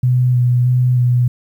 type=tone with vibrato; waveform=sine; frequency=124.3 Hz; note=B2; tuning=12 cents sharp; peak=-10 dBFS; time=0.03-1.28 s; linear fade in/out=5 ms; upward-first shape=square; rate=1.6 Hz; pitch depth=16 cents each way; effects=8-bit